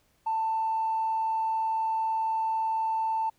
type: tone with tanh clipping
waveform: triangle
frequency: 889 Hz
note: A5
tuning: 18 cents sharp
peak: -25 dBFS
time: 0.26-3.3 s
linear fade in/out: 10 ms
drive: 4 dB
effects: pink hiss -68 dBFS RMS until 3.38 s